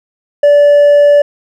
sine tone with hard clipping, 580 Hz, D5, 22 cents flat, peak -4 dBFS, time 0.43-1.22 s, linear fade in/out 5 ms, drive 2 dB, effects none

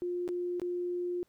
sine tone with dropouts, 354.1 Hz, F4, 24 cents sharp, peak -31 dBFS, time 0.02-1.23 s, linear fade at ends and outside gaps 0 ms, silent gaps 0.278-0.289 / 0.598-0.617 s, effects pink hiss -74 dBFS RMS until 1.28 s

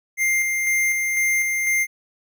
square tone with tremolo, 2100 Hz, C7, 6 cents sharp, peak -18 dBFS, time 0.17-1.87 s, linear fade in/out 50 ms, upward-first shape square, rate 2 Hz, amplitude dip 30%, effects none

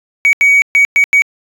triangle tone bursts at uneven times, 2255 Hz, C#7, 29 cents sharp, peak -3 dBFS, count 5, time 0.25-0.33 / 0.41-0.62 / 0.75-0.85 / 0.96-1.04 / 1.13-1.22 s, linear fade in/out 0 ms, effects tanh soft clip ceiling 0 dBFS

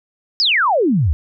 sine exponential sweep, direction down, 5330 to 66.5 Hz, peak -12 dBFS, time 0.4-1.13 s, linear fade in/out 0 ms, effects none

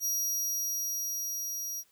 sawtooth tone with level ramp, 5740 Hz, F8, 47 cents sharp, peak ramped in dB -25 to -32 dBFS, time 0-1.84 s, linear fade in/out 50 ms, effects white hiss -67 dBFS RMS until 1.91 s

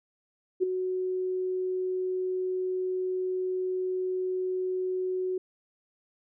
sine tone with ADSR envelope, 370 Hz, F#4, in tune, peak -19 dBFS, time 0.6-5.38 s, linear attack 31 ms, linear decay 9 ms, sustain -8 dB, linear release 4 ms, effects none

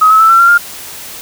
sine tone with pitch steps, 1267 / 1293.6 / 1320.8 / 1348.6 / 1376.9 / 1405.8 Hz, D#6 / E6 / E6 / E6 / F6 / F6, +31 / -33 / +3 / +39 / -25 / +11 cents, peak -3 dBFS, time 0.01-0.58 s, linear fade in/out 10 ms, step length 95 ms, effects white hiss -28 dBFS RMS until 1.21 s

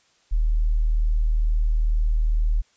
sine tone, 38.89 Hz, D#1, in tune, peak -17 dBFS, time 0.31-2.62 s, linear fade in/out 20 ms, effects white hiss -62 dBFS RMS until 2.76 s + resampled to 16000 Hz

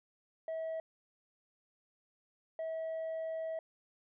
sine tone bursts at uneven times, 646 Hz, E5, 35 cents flat, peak -33 dBFS, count 2, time 0.48-0.8 / 2.59-3.59 s, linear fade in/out 2 ms, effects tanh soft clip ceiling -35 dBFS

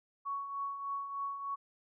sine tone with tremolo, 1115 Hz, C#6, 10 cents sharp, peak -33 dBFS, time 0.25-1.56 s, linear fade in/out 20 ms, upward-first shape triangle, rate 3.3 Hz, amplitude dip 60%, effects none

